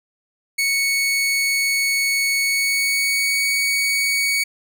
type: tone with pitch glide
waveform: sawtooth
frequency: 2217 to 2241 Hz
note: C#7 to C#7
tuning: 0 to +18 cents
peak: -14 dBFS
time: 0.58-4.44 s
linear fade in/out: 10 ms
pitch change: +18 cents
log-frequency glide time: 2.39-3.46 s
effects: none